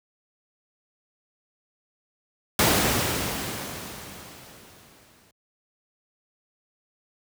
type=noise with exponential decay; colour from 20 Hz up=pink; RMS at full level=-18 dBFS; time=2.59-5.31 s; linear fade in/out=2 ms; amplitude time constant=590 ms; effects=high-pass 80 Hz 12 dB/octave